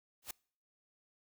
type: noise with exponential growth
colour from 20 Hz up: white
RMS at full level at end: -36 dBFS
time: 0.22-0.31 s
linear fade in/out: 5 ms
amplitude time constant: 19 ms
effects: noise-tail reverb RT60 0.5 s tail -26 dB re dry